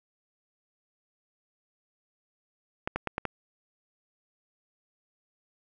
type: clicks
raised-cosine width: 0.5 ms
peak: -14 dBFS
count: 5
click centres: 2.875 / 2.96 / 3.073 / 3.181 / 3.253 s
effects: none